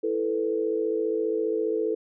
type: chord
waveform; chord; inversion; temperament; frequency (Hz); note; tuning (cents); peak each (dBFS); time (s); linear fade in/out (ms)
sine; E suspended fourth; none; just; 329.6 / 439.5 / 494.4; E4 / A4 / B4; 0 / -2 / +2; -30 / -25 / -31; 0.03-1.95; 10
effects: none